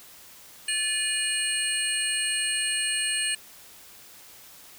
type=tone cluster; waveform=sine; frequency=1739 / 2453 / 2894 / 4239 / 8570 Hz; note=A6 / D#7 / F#7 / C8 / C9; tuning=-21 / -25 / -39 / +22 / +40 cents; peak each=-33 / -32 / -30 / -34 / -28 dBFS; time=0.68-3.35 s; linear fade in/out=5 ms; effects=white hiss -49 dBFS RMS until 4.78 s